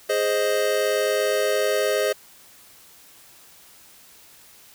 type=chord; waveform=square; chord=Ab major; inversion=none; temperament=equal; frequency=415.3 / 523.3 / 622.3 Hz; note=Ab4 / C5 / Eb5; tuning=0 / 0 / 0 cents; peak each=-25 dBFS; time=0.09-2.13 s; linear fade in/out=10 ms; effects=white hiss -50 dBFS RMS until 4.74 s